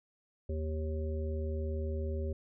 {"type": "harmonic tone", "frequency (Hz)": 78.1, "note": "D#2", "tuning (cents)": 7, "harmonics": [1, 3, 5, 7], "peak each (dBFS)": [-33, -44, -41, -44], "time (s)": [0.49, 2.33], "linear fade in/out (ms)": 5, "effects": []}